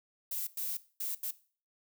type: noise bursts at uneven times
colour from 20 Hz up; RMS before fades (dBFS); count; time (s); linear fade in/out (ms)
violet; -36; 4; 0.31-0.47 / 0.57-0.77 / 1-1.15 / 1.23-1.31; 5
effects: noise-tail reverb RT60 0.4 s tail -17 dB re dry